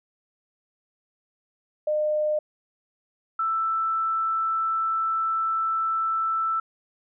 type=tone pair in turn; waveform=sine; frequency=607 / 1324.6 Hz; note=D#5 / E6; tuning=-43 / +8 cents; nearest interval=octave + major second; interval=1351 cents; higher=second; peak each=-21 / -22 dBFS; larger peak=first; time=1.87-2.39 / 3.39-6.6 s; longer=second; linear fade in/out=5 ms; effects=none